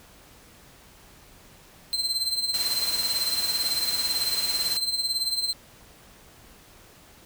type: tone with tremolo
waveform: 40% pulse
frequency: 4114 Hz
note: C8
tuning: 30 cents flat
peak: -20 dBFS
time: 1.93-5.53 s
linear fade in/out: 0 ms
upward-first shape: triangle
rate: 18 Hz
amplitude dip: 75%
type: noise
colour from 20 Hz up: white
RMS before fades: -33 dBFS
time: 2.54-4.77 s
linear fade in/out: 0 ms
effects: pink hiss -52 dBFS RMS until 7.25 s